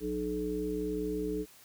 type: harmonic tone with a mistuned harmonic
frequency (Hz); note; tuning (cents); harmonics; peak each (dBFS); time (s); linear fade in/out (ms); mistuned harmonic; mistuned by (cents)
60.8; B1; -26; 1 / 3 / 5 / 7; -42 / -40 / -35 / -34; 0-1.46; 50; 7; +16
effects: white hiss -57 dBFS RMS until 1.64 s